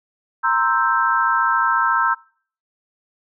sine chord, C dominant seventh, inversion third, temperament equal, 932.3 / 1046.5 / 1318.5 / 1568 Hz, Bb5 / C6 / E6 / G6, 0 / 0 / 0 / 0 cents, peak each -21 / -22 / -19 / -21 dBFS, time 0.43-2.15 s, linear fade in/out 20 ms, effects noise-tail reverb RT60 0.5 s tail -25 dB re dry

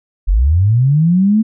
sine linear sweep, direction up, 39.55 to 224.5 Hz, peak -8 dBFS, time 0.27-1.43 s, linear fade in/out 20 ms, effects none

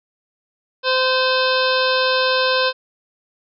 harmonic tone, 516 Hz, C5, 24 cents flat, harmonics 1 / 2 / 3 / 5 / 6 / 7 / 8 / 9 / 10, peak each -19 / -22 / -22 / -25 / -29 / -26 / -26 / -31 / -29 dBFS, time 0.83-2.73 s, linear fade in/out 50 ms, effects none

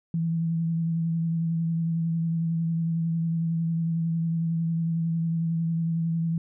sine tone with vibrato, 165.1 Hz, E3, 3 cents sharp, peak -23 dBFS, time 0.14-6.38 s, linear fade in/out 2 ms, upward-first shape triangle, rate 11 Hz, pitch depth 26 cents each way, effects none

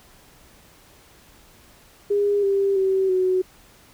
sine tone with pitch steps, 407.2 / 394.7 / 382.6 / 370.8 Hz, G#4 / G4 / G4 / F#4, -34 / +12 / -42 / +4 cents, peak -17 dBFS, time 2.1-3.42 s, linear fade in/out 10 ms, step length 330 ms, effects pink hiss -52 dBFS RMS until 3.93 s

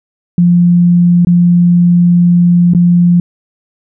sine tone with dropouts, 174.61 Hz, F3, in tune, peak -4 dBFS, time 0.38-3.2 s, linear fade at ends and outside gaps 2 ms, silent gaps 1.249-1.27 / 2.736-2.748 s, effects none

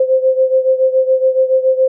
sine beating tone pair, 520 / 527.1 Hz, C5 / C5, -11 / +13 cents, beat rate 7.1 Hz, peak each -11 / -15 dBFS, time 0-1.88 s, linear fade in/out 5 ms, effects none

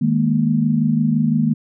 sine chord, D# suspended fourth, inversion none, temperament just, 155.56 / 207.4 / 233.3 Hz, D#3 / G#3 / A#3, 0 / -2 / +2 cents, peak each -19 / -20 / -17 dBFS, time 0.01-1.54 s, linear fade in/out 10 ms, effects none

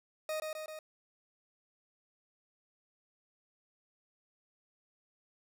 40% pulse tone with echo, 622.3 Hz, D#5, in tune, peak -33 dBFS, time 0.29-0.4 s, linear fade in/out 2 ms, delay 130 ms, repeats 3, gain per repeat -3 dB, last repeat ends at 0.79 s, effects none

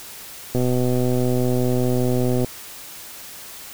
click train, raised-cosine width 2 ms, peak -9 dBFS, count 238, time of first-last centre 0.55-2.446 s, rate 125 Hz, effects white hiss -38 dBFS RMS until 3.73 s

